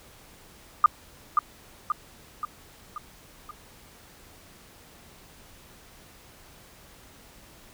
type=tone with echo; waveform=sine; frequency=1216 Hz; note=D#6; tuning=40 cents flat; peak=-11 dBFS; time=0.84-0.86 s; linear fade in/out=2 ms; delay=530 ms; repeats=5; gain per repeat=-5 dB; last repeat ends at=3.51 s; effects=pink hiss -52 dBFS RMS until 7.73 s